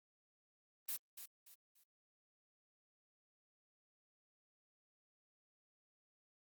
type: noise with echo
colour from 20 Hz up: blue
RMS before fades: -41 dBFS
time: 0.88-0.97 s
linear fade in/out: 10 ms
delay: 290 ms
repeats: 3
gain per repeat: -10 dB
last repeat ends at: 1.84 s
effects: Opus 24 kbps